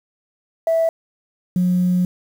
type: tone pair in turn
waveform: sine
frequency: 656 / 180.3 Hz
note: E5 / F#3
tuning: -9 / -45 cents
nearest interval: octave + minor seventh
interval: 2236 cents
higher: first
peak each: -13 dBFS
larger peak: neither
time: 0.67-0.89 / 1.56-2.05 s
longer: second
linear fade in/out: 2 ms
effects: tanh soft clip ceiling -10 dBFS + 7-bit